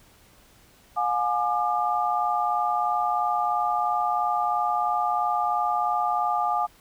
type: tone cluster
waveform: sine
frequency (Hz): 715 / 838 / 1198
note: F5 / G#5 / D6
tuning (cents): +41 / +15 / +34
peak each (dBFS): -26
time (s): 0.96-6.67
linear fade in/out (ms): 20
effects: pink hiss -56 dBFS RMS until 6.8 s